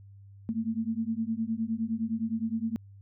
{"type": "beating tone pair", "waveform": "sine", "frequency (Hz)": [220, 229.7], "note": ["A3", "A#3"], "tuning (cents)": [0, -25], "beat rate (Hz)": 9.7, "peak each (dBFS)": -31, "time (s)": [0.49, 2.76], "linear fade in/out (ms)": 0, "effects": ["added 99 Hz sine -48 dBFS peak until 3.01 s"]}